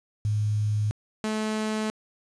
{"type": "tone pair in turn", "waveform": ["sine", "sawtooth"], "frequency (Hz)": [105.6, 216.3], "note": ["G#2", "A3"], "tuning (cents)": [29, -29], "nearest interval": "octave", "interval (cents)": 1242, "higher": "second", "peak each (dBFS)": -22, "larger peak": "neither", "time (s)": [[0.25, 0.91], [1.24, 1.9]], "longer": "neither", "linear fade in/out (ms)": 0, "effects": ["resampled to 22050 Hz", "8-bit"]}